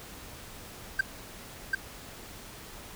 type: tone with echo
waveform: triangle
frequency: 1568 Hz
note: G6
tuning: in tune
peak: -19 dBFS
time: 0.99-1.01 s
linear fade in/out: 5 ms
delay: 740 ms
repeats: 1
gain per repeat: -2 dB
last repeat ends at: 1.75 s
effects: pink hiss -46 dBFS RMS until 2.95 s